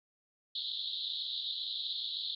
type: band-pass noise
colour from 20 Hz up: pink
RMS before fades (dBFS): -38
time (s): 0.55-2.35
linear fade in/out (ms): 5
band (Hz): 3400 to 4200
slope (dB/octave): 96
effects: none